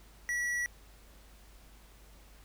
sine tone with tanh clipping, 1938 Hz, B6, 33 cents flat, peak -32 dBFS, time 0.29-0.66 s, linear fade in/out 0 ms, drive 12 dB, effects added 50 Hz sine -55 dBFS peak until 2.44 s + pink hiss -60 dBFS RMS until 2.44 s

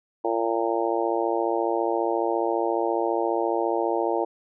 harmonic tone, 114.6 Hz, A#2, 29 cents flat, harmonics 3 / 4 / 5 / 6 / 7 / 8, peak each -27 / -28 / -29 / -30 / -30 / -31 dBFS, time 0.24-4.25 s, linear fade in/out 10 ms, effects none

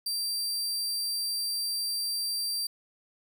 sawtooth tone, 4702 Hz, D8, 1 cent sharp, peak -26 dBFS, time 0.06-2.67 s, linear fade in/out 5 ms, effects none

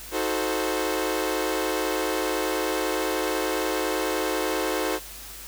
sawtooth chord, D# diminished seventh, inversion none, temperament equal with one note detuned, 316 / 370 / 440 / 523.3 Hz, D#4 / F#4 / A4 / C5, +27 / 0 / 0 / 0 cents, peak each -26 dBFS, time 0.11-5 s, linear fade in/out 50 ms, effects added 50 Hz sine -46 dBFS peak until 5.47 s + white hiss -41 dBFS RMS until 5.47 s

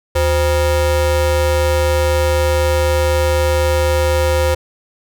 square ring-modulated tone, 220 Hz, A3, in tune, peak -10 dBFS, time 0.15-4.55 s, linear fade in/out 10 ms, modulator 298 Hz, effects none

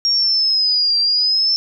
sine linear two-way sweep, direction down then up, 5588 to 4699 to 5360 Hz, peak -13 dBFS, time 0.05-1.56 s, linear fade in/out 0 ms, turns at 1 s, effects none

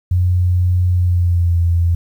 sine tone with pitch glide, 89.8 to 85.35 Hz, F2 to F2, +49 to -39 cents, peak -11 dBFS, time 0.11-1.95 s, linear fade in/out 5 ms, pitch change -88 cents, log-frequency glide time 0.95-1.58 s, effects 8-bit

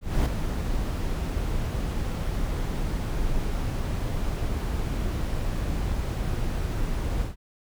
brown noise with ADSR envelope, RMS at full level -20 dBFS, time 0.01-7.36 s, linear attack 250 ms, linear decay 4 ms, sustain -7 dB, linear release 140 ms, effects none

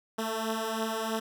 10% pulse beating tone pair, 220 / 223.1 Hz, A3 / A3, 0 / +24 cents, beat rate 3.1 Hz, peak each -27 / -23 dBFS, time 0.18-1.2 s, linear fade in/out 10 ms, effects none

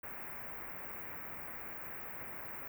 white band-stop noise, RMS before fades -45 dBFS, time 0.03-2.68 s, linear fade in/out 5 ms, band 2300 to 16000 Hz, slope 48 dB/octave, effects none

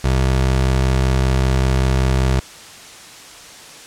25% pulse tone, 65.2 Hz, C2, 5 cents flat, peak -10 dBFS, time 0.04-2.4 s, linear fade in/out 5 ms, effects white hiss -38 dBFS RMS until 3.86 s + low-pass 8000 Hz 12 dB/octave

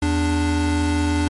square tone pair together, 82.41 / 293.7 Hz, E2 / D4, 0 / 0 cents, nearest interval octave + minor seventh, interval 2200 cents, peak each -21 dBFS, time 0.02-1.28 s, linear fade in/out 5 ms, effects MP3 48 kbps

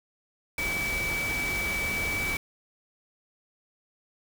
sine tone in noise, 2296 Hz, D7, 40 cents flat, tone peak -28 dBFS, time 0.58-2.37 s, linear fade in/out 2 ms, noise pink, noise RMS -34 dBFS, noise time 0.58-2.37 s, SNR +3 dB, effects none

